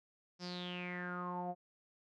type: tone with low-pass filter sweep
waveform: sawtooth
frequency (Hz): 178.5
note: F3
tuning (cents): +38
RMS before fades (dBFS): -42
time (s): 0.39-1.55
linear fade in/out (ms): 50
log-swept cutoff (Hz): 5400 to 660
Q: 8.9
effects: none